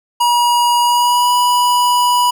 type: tone with pitch glide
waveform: square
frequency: 960 to 979.6 Hz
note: B5 to B5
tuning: -49 to -14 cents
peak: -11 dBFS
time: 0.2-2.31 s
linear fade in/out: 10 ms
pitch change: +35 cents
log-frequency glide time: 0.81-1.33 s
effects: none